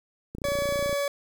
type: click train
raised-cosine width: 3 ms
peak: -23 dBFS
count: 18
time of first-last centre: 0.35-0.928 s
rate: 29.4 Hz
type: tone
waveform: 40% pulse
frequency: 568 Hz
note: C#5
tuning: 42 cents sharp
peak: -24 dBFS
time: 0.44-1.08 s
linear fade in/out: 2 ms
effects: 9-bit